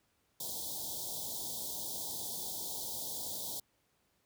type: band-stop noise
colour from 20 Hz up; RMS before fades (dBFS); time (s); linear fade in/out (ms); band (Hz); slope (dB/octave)
white; -40; 0.4-3.6; 5; 960 to 3300; 96
effects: pink hiss -75 dBFS RMS until 4.25 s + high-pass 60 Hz 12 dB/octave